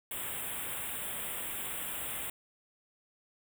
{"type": "band-stop noise", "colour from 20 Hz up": "white", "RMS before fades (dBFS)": -38, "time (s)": [0.11, 2.3], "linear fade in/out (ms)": 2, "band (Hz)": [3600, 7700], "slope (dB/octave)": 96, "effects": []}